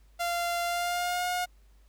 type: tone with pitch glide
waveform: sawtooth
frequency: 692 to 718.1 Hz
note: F5 to F5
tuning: -16 to +48 cents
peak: -24 dBFS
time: 0.19-1.46 s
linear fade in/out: 20 ms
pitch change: +64 cents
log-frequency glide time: 0.64-1.26 s
effects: added 50 Hz sine -55 dBFS peak until 1.88 s + pink hiss -69 dBFS RMS until 1.88 s